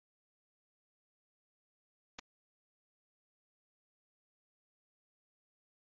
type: clicks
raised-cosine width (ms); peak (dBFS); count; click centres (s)
0.2; -27; 2; 2.188 / 2.192
effects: MP3 32 kbps